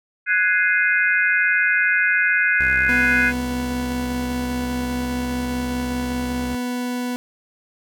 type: chord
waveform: sine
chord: Ab dominant seventh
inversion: third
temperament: equal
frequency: 1480 / 1661.2 / 2093 / 2489 Hz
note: Gb6 / Ab6 / C7 / Eb7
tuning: 0 / 0 / 0 / 0 cents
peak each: -19 / -20 / -22 / -24 dBFS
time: 0.26-3.33 s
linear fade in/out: 50 ms
type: tone with vibrato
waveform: sawtooth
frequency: 65.41 Hz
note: C2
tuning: in tune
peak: -25 dBFS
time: 2.6-6.55 s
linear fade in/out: 0 ms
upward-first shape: sine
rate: 10 Hz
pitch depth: 110 cents each way
type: tone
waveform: 40% pulse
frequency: 246.9 Hz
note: B3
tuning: in tune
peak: -22 dBFS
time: 2.89-7.16 s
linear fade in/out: 0 ms
effects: none